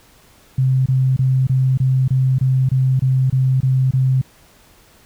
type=tone bursts; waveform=sine; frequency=130.81 Hz; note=C3; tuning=in tune; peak=-12 dBFS; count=12; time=0.58-4.215 s; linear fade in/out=5 ms; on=280 ms; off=25 ms; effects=pink hiss -50 dBFS RMS until 5.05 s